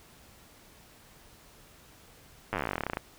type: slowing click train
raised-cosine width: 0.5 ms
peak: -15 dBFS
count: 23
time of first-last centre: 2.53-2.971 s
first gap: 9 ms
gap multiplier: 1.07
effects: pink hiss -56 dBFS RMS until 3.18 s